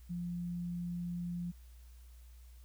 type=tone; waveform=sine; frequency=174.61 Hz; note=F3; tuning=in tune; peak=-36 dBFS; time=0.09-1.52 s; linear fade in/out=20 ms; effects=added 60 Hz sine -52 dBFS peak until 2.64 s + white hiss -68 dBFS RMS until 2.64 s